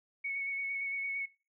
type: tone with vibrato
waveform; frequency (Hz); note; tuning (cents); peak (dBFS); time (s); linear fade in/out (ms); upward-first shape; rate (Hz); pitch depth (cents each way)
sine; 2217; C#7; 0; -33; 0.24-1.26; 10; square; 8.8; 13
effects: noise-tail reverb RT60 0.3 s tail -18 dB re dry